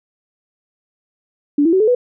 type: tone with pitch steps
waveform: sine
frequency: 289.7 / 330.9 / 377.9 / 431.6 / 492.9 Hz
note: D4 / E4 / F#4 / A4 / B4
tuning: -24 / +7 / +37 / -33 / -3 cents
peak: -10 dBFS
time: 1.58-1.95 s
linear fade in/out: 5 ms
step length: 74 ms
effects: none